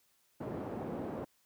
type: band-pass noise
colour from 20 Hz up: pink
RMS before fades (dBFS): -40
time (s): 0.4-1.25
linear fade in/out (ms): 10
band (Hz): 170 to 630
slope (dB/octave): 12
effects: white hiss -72 dBFS RMS until 1.45 s